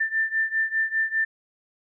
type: beating tone pair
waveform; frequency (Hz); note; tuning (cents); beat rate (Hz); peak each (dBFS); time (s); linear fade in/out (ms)
sine; 1780 / 1785; A6 / A6; +20 / +24; 5; -24 / -26; 0-1.25; 10
effects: none